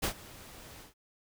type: noise with ADSR envelope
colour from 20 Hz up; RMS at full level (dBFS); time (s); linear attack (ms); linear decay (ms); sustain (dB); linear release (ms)
pink; -29; 0.02-0.94; 21; 88; -21; 130
effects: none